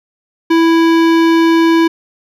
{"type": "tone with hard clipping", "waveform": "sine", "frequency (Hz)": 330, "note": "E4", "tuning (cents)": 2, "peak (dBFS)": -9, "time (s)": [0.5, 1.88], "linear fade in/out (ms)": 10, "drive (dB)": 18, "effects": []}